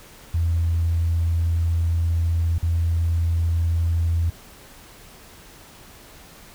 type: tone with dropouts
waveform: sine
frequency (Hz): 83.7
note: E2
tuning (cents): +27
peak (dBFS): -17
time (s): 0.34-4.3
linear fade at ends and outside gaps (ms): 5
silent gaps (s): 2.583-2.628
effects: tanh soft clip ceiling -13 dBFS + pink hiss -46 dBFS RMS until 6.54 s